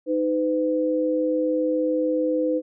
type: tone pair together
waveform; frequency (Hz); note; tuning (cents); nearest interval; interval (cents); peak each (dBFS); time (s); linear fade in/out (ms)
sine; 311.1 / 505.3; D#4 / B4; 0 / +40; minor sixth; 840; -23 / -22; 0.06-2.62; 50
effects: none